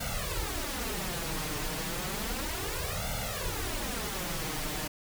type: noise with flanger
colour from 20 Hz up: pink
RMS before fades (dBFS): -34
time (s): 0-4.88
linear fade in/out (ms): 10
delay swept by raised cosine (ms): 1.4 to 6.6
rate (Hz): 0.32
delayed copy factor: +0.95
effects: none